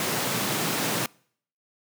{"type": "high-pass noise", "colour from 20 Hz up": "pink", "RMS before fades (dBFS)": -27, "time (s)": [0, 1.06], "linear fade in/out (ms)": 2, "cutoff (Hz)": 120, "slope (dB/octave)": 48, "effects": ["noise-tail reverb RT60 0.6 s tail -26 dB re dry"]}